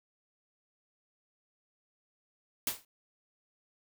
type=noise with exponential decay; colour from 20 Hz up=white; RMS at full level=-28 dBFS; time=2.67-2.85 s; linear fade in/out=2 ms; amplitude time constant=37 ms; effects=none